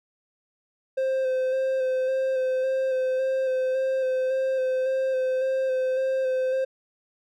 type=tone with vibrato; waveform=triangle; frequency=522 Hz; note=C5; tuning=4 cents flat; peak=-20 dBFS; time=0.97-6.65 s; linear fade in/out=10 ms; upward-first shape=square; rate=1.8 Hz; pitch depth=17 cents each way; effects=none